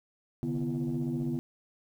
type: tone cluster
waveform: sine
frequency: 133.5 / 148.8 / 246 / 336.9 Hz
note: C3 / D3 / B3 / E4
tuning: +35 / +23 / -7 / +38 cents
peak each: -36 / -33 / -31 / -35 dBFS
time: 0.43-1.39 s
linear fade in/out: 0 ms
effects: tanh soft clip ceiling -24 dBFS + 10-bit